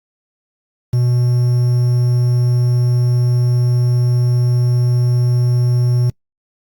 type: tone with quantisation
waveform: triangle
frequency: 122.5 Hz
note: B2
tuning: 14 cents flat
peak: -9 dBFS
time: 0.93-6.1 s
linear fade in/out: 5 ms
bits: 6
effects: noise-tail reverb RT60 0.1 s tail -26 dB re dry + Opus 48 kbps